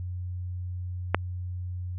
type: click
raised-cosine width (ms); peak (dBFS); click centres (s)
0.5; -5; 1.146
effects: added 90 Hz sine -31 dBFS peak until 1.98 s + resampled to 8000 Hz